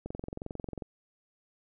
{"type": "click train", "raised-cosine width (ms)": 2, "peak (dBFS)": -24, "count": 18, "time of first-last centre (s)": [0.06, 0.822], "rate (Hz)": 22.3, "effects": []}